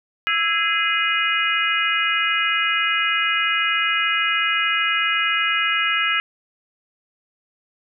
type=harmonic tone with a mistuned harmonic; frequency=413.2 Hz; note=G#4; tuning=9 cents flat; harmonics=3 / 4 / 5 / 6 / 7; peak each=-24 / -24 / -24 / -24 / -24 dBFS; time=0.27-6.2 s; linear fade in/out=0 ms; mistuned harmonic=3; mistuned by=+110 cents; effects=none